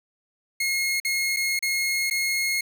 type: tone with dropouts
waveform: sawtooth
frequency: 2157 Hz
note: C#7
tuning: 48 cents flat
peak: -19 dBFS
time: 0.6-2.61 s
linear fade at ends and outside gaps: 5 ms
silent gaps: 1.001-1.048 / 1.364-1.368 / 1.592-1.625 / 2.1-2.109 s
effects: 10-bit